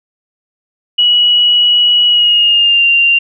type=tone with pitch glide; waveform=sine; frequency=2923 to 2778 Hz; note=F#7 to F7; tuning=-22 to -10 cents; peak=-6 dBFS; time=0.98-3.19 s; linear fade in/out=10 ms; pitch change=-88 cents; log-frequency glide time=2.07-2.85 s; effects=none